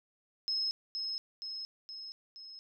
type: tone with echo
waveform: sine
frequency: 5170 Hz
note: E8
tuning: 34 cents flat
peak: -30 dBFS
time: 0.48-0.71 s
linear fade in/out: 0 ms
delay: 470 ms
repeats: 4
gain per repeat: -4 dB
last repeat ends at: 2.59 s
effects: none